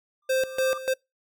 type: tone with exponential growth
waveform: triangle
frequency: 1190 Hz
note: D6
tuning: 22 cents sharp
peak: -29 dBFS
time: 0.22-0.78 s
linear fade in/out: 5 ms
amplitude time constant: 120 ms
type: tone with tremolo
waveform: square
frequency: 523.3 Hz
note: C5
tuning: in tune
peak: -22 dBFS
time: 0.29-0.94 s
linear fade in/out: 10 ms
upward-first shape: square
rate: 3.4 Hz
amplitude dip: 80%
effects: noise-tail reverb RT60 0.2 s tail -25 dB re dry